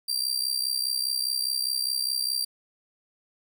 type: tone with amplitude modulation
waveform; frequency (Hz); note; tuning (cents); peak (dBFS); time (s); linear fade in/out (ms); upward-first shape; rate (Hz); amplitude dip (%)
sawtooth; 4711; D8; +5; -19; 0.08-2.45; 10; sine; 64.9; 80
effects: none